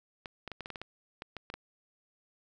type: clicks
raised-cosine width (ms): 0.3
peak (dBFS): -24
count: 12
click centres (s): 0.258 / 0.477 / 0.517 / 0.607 / 0.659 / 0.703 / 0.758 / 0.816 / 1.221 / 1.367 / 1.501 / 1.54
effects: none